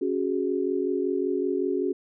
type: chord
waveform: sine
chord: C# suspended fourth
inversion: none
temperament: equal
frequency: 277.2 / 370 / 415.3 Hz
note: C#4 / F#4 / G#4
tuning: 0 / 0 / 0 cents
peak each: -29 / -26 / -29 dBFS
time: 0.01-1.93 s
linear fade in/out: 10 ms
effects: none